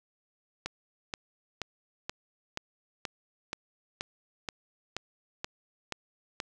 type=click train; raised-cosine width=0.2 ms; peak=-16 dBFS; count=13; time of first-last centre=0.66-6.402 s; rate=2.09 Hz; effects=none